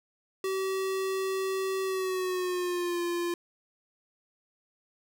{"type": "tone with pitch glide", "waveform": "square", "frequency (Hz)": [382.5, 346.7], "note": ["G4", "F4"], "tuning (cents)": [-42, -13], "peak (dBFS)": -29, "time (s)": [0.44, 3.34], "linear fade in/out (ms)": 2, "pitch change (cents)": -171, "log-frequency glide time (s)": [1.83, 3.02], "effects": []}